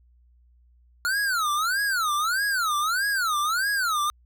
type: tone with vibrato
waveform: square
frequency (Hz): 1396.9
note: F6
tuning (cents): 0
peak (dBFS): -23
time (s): 1.05-4.1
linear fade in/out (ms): 0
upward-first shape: sine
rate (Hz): 1.6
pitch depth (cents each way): 300
effects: added 60 Hz sine -55 dBFS peak until 4.25 s